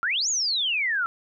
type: exponential two-way sweep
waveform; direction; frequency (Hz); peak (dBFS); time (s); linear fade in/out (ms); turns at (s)
sine; up then down; 1318.5 to 7040 to 1318.5; -22; 0.03-1.06; 0; 0.29
effects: none